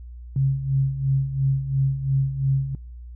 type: tone with tremolo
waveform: sine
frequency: 135.7 Hz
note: C#3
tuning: 36 cents flat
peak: -16 dBFS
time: 0.36-2.75 s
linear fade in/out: 2 ms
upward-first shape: sine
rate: 2.9 Hz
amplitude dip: 70%
effects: noise-tail reverb RT60 0.6 s tail -26 dB re dry + added 60 Hz sine -36 dBFS peak until 3.15 s